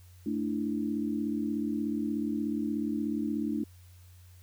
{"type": "chord", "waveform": "sine", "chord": "A suspended fourth", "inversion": "none", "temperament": "just", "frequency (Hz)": [220, 293.3, 330], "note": ["A3", "D4", "E4"], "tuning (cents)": [0, -2, 2], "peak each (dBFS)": [-32, -32, -36], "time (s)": [0.26, 3.64], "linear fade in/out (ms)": 5, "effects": ["added 90 Hz sine -51 dBFS peak until 4.42 s", "white hiss -63 dBFS RMS until 4.42 s"]}